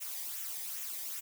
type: noise with flanger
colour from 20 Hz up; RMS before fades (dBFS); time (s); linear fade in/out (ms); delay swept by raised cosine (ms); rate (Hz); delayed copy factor
blue; -40; 0-1.21; 20; 0.21 to 0.75; 2.5; -0.55
effects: none